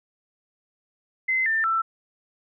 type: tone with pitch steps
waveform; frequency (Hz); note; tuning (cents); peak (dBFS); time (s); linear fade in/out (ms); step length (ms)
sine; 2057 / 1790 / 1333; C7 / A6 / E6; -30 / +29 / +19; -20; 1.28-1.82; 10; 180
effects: none